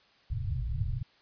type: low-pass noise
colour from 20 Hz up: white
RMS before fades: -32 dBFS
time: 0.3-1.03 s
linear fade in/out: 5 ms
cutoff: 140 Hz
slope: 96 dB/octave
effects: white hiss -63 dBFS RMS until 1.21 s + resampled to 11025 Hz